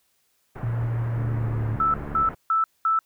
pink low-pass noise, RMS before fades -37 dBFS, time 0.55-2.35 s, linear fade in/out 10 ms, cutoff 1700 Hz, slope 24 dB/octave
sine tone with pitch glide, 116.54 to 111.21 Hz, A#2 to A2, 0 to +19 cents, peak -23 dBFS, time 0.63-1.76 s, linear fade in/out 5 ms, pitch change -81 cents, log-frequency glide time 1.25-1.63 s
click train, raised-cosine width 3 ms, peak -24 dBFS, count 77, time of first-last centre 1.18-2.228 s, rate 72.5 Hz
sine tone bursts, 1318 Hz, E6, 1 cent flat, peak -18 dBFS, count 4, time 1.8-2.99 s, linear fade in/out 2 ms, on 140 ms, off 210 ms
effects white hiss -68 dBFS RMS until 3.05 s

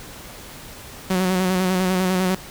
sawtooth tone with vibrato, 185 Hz, F#3, in tune, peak -14 dBFS, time 1.1-2.35 s, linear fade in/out 5 ms, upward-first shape square, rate 10 Hz, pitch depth 31 cents each way, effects pink hiss -39 dBFS RMS until 2.5 s

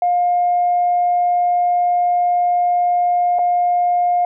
sine tone with dropouts, 709 Hz, F5, 26 cents sharp, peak -12 dBFS, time 0.02-4.25 s, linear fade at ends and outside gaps 2 ms, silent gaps 3.387-3.391 s, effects tanh soft clip ceiling -8 dBFS

